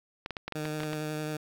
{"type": "clicks", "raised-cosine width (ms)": 0.3, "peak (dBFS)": -19, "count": 9, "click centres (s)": [0.261, 0.307, 0.368, 0.48, 0.523, 0.654, 0.804, 0.834, 0.932]}
{"type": "tone with vibrato", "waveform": "15% pulse", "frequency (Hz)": 153.2, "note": "D#3", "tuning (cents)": -27, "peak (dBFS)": -26, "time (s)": [0.55, 1.37], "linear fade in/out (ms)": 5, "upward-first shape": "sine", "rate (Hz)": 11, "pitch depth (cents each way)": 14}
{"effects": ["9-bit"]}